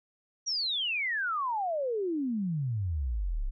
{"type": "exponential sweep", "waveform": "sine", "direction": "down", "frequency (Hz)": [5830, 30.02], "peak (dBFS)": -28, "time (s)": [0.46, 3.51], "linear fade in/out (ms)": 20, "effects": []}